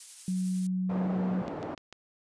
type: noise with tremolo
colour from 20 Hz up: violet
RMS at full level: -39 dBFS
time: 0-0.67 s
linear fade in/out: 5 ms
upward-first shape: sine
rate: 11 Hz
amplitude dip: 25%
type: tone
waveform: sine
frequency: 185 Hz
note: F#3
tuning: in tune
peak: -27 dBFS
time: 0.28-1.42 s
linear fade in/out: 2 ms
type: band-pass noise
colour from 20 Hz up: pink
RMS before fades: -37 dBFS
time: 0.89-1.75 s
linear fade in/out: 10 ms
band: 220 to 770 Hz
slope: 12 dB/octave
type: click train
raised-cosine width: 0.2 ms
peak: -28 dBFS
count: 4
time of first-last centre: 1.48-1.926 s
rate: 6.72 Hz
effects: resampled to 22050 Hz